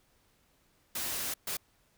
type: noise bursts at uneven times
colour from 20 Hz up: white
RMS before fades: -35 dBFS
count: 2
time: 0.95-1.34 / 1.47-1.57 s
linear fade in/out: 5 ms
effects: pink hiss -69 dBFS RMS until 1.97 s